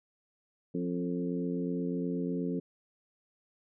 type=harmonic tone with a mistuned harmonic; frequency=88.2 Hz; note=F2; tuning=18 cents sharp; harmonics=2 / 3 / 4 / 5 / 6; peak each=-34 / -34 / -40 / -38 / -48 dBFS; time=0.74-2.6 s; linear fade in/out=10 ms; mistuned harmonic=4; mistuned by=-26 cents; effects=none